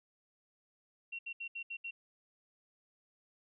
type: tone bursts at uneven times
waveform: sine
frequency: 2736 Hz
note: F7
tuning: 36 cents flat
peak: -39 dBFS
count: 6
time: 1.12-1.19 / 1.26-1.33 / 1.4-1.48 / 1.55-1.63 / 1.7-1.77 / 1.84-1.91 s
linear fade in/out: 10 ms
effects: none